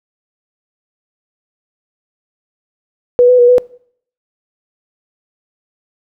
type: tone with pitch steps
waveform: sine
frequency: 490 / 498.8 / 484.2 / 495.6 Hz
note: B4 / B4 / B4 / B4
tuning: -14 / +17 / -34 / +6 cents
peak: -4 dBFS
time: 3.19-3.582 s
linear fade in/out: 0 ms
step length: 98 ms
effects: noise-tail reverb RT60 0.6 s tail -23 dB re dry